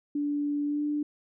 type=tone with pitch glide; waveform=sine; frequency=290.7 to 295.6 Hz; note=D4 to D4; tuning=-18 to +11 cents; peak=-26 dBFS; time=0.15-1.03 s; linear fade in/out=5 ms; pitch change=+29 cents; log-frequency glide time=0.65-0.83 s; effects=none